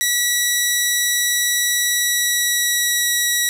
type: tone with pitch glide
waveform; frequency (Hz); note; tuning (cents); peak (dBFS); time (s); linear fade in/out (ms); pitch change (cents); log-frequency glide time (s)
10% pulse; 1941 to 1927.6; B6 to B6; -31 to -43; -7; 0.01-3.49; 0; -12; 1.85-3.2
effects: none

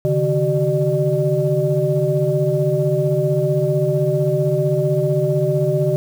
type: tone cluster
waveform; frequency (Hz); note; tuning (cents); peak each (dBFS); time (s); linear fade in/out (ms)
sine; 138 / 153.6 / 379.1 / 601; C#3 / D#3 / F#4 / D5; -7 / -22 / +42 / +40; -20; 0.05-5.96; 0
effects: tanh soft clip ceiling -4 dBFS + 7-bit

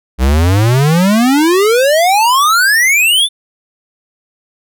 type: exponential sweep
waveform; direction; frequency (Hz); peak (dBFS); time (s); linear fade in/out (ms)
square; up; 60.9 to 3603; -8; 0.18-3.29; 50
effects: none

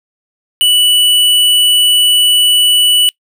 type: tone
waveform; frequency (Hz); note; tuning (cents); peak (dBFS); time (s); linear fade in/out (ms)
square; 2960; F#7; 0; -7; 0.61-3.09; 0
effects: noise-tail reverb RT60 0.1 s tail -25 dB re dry

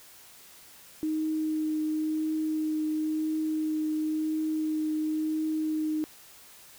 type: tone with vibrato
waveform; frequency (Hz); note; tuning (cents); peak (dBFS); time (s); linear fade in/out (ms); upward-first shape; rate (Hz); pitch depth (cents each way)
sine; 311.1; D#4; 0; -26; 1.03-6.04; 0; triangle; 0.96; 13
effects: white hiss -52 dBFS RMS until 6.78 s

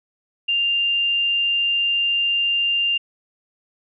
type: tone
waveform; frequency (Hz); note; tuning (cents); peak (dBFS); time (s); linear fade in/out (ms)
sine; 2794; F7; 0; -17; 0.48-2.98; 10
effects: none

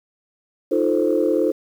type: chord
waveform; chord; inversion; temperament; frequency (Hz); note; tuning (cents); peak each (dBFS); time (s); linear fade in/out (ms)
sine; F dominant seventh; third; equal; 311.1 / 349.2 / 440 / 523.3; Eb4 / F4 / A4 / C5; 0 / 0 / 0 / 0; -21; 0.71-1.52; 10
effects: tanh soft clip ceiling -7 dBFS + 8-bit

